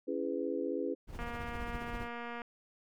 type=chord; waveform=sine; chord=C# minor seventh; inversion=none; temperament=just; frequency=277.2 / 332.6 / 415.8 / 498.9 Hz; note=C#4 / E4 / G#4 / B4; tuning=0 / +16 / +2 / +17 cents; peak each=-38 dBFS; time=0.07-0.95 s; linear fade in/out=20 ms
type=noise with tremolo; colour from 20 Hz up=brown; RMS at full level=-40 dBFS; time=1.07-2.09 s; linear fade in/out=50 ms; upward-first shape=triangle; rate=15 Hz; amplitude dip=65%
type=click train; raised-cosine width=0.5 ms; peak=-28 dBFS; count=292; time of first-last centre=1.19-2.418 s; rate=237 Hz
effects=none